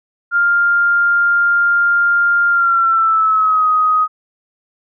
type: tone with pitch glide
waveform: sine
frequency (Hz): 1400 to 1254.5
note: F6 to D#6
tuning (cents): +4 to +14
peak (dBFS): -10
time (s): 0.31-4.08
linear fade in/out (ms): 50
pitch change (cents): -190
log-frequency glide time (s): 2.5-3.67
effects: none